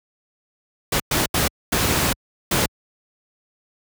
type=noise bursts at uneven times; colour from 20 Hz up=pink; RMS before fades=-19 dBFS; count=5; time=0.92-1 / 1.11-1.26 / 1.34-1.48 / 1.72-2.13 / 2.51-2.66 s; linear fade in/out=5 ms; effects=high-pass 60 Hz 12 dB/octave